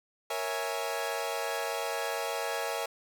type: chord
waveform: sawtooth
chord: A# half-diminished seventh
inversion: none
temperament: equal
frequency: 466.2 / 554.4 / 659.3 / 830.6 Hz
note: A#4 / C#5 / E5 / G#5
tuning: 0 / 0 / 0 / 0 cents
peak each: -33 dBFS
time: 0.3-2.86 s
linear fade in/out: 5 ms
effects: none